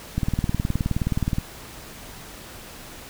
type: click train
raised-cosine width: 5 ms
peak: -10 dBFS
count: 24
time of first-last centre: 0.18-1.384 s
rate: 19.1 Hz
effects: pink hiss -41 dBFS RMS until 3.09 s